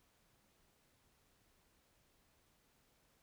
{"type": "silence", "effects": ["pink hiss -74 dBFS RMS until 3.22 s"]}